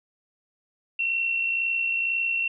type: tone pair together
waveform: sine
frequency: 2661 / 2723 Hz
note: E7 / F7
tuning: +16 / -44 cents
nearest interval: unison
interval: 40 cents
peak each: -34 / -23 dBFS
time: 0.99-2.48 s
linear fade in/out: 5 ms
effects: none